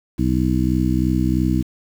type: harmonic tone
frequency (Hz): 63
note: B1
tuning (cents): +35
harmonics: 1 / 2 / 3 / 4 / 5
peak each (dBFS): -22 / -22 / -22 / -22 / -22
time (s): 0.18-1.63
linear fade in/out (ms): 20
effects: 7-bit